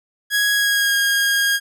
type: tone with pitch glide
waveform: sawtooth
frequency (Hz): 1661.2 to 1628.9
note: G#6 to G#6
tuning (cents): 0 to -34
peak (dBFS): -12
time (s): 0.3-1.6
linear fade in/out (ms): 50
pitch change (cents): -34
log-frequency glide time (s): 0.53-0.95
effects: none